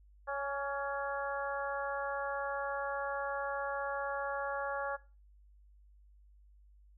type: harmonic tone with a mistuned harmonic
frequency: 278.8 Hz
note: C#4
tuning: 10 cents sharp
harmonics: 2 / 3 / 4 / 5 / 6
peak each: -38 / -40 / -41 / -42 / -43 dBFS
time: 0.27-4.97 s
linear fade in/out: 20 ms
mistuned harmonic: 4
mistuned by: +21 cents
effects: noise-tail reverb RT60 0.3 s tail -17 dB re dry + added 50 Hz sine -58 dBFS peak until 6.97 s